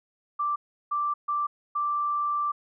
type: tone bursts at uneven times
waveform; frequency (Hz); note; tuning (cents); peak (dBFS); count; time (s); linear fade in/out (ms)
sine; 1174; D6; -1; -24; 4; 0.39-0.56 / 0.91-1.14 / 1.28-1.47 / 1.75-2.52; 10
effects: none